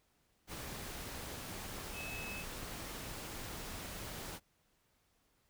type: tone in noise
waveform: sine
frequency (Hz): 2590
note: E7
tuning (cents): -31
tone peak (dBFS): -44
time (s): 1.93-2.45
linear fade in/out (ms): 50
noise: pink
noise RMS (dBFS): -45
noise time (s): 0.47-4.4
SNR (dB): -2
effects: pink hiss -75 dBFS RMS until 5.49 s